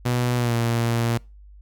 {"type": "tone with pitch glide", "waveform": "sawtooth", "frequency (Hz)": [122.6, 117], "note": ["B2", "A#2"], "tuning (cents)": [-12, 7], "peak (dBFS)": -16, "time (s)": [0.05, 1.18], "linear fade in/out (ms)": 10, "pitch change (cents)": -81, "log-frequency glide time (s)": [0.37, 0.54], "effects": ["noise-tail reverb RT60 0.3 s tail -26 dB re dry", "added 50 Hz sine -43 dBFS peak until 1.61 s"]}